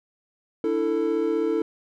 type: chord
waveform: triangle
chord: D suspended second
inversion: none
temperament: equal with one note detuned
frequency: 293.7 / 329.6 / 444.6 Hz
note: D4 / E4 / A4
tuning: 0 / 0 / +18 cents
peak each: -28 / -23 / -22 dBFS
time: 0.64-1.62 s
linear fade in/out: 2 ms
effects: none